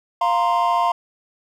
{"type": "chord", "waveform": "triangle", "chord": "F suspended fourth", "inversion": "none", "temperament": "equal", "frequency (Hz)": [698.5, 932.3, 1046.5], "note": ["F5", "Bb5", "C6"], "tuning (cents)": [0, 0, 0], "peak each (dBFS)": -18, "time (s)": [0.21, 0.92], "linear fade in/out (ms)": 5, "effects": ["tanh soft clip ceiling -7 dBFS"]}